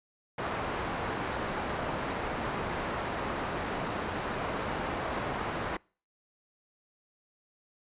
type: low-pass noise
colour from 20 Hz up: white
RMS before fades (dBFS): -34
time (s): 0.38-5.77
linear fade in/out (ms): 5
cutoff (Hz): 1200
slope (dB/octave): 12
effects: noise-tail reverb RT60 0.4 s tail -26 dB re dry + resampled to 8000 Hz